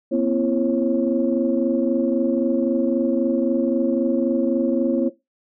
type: tone cluster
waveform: sine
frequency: 239.4 / 263.2 / 336.3 / 543 Hz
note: A#3 / C4 / E4 / C#5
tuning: +46 / +10 / +35 / -36 cents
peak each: -22 dBFS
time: 0.11-5.1 s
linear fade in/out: 20 ms
effects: noise-tail reverb RT60 0.2 s tail -18 dB re dry + tanh soft clip ceiling -7 dBFS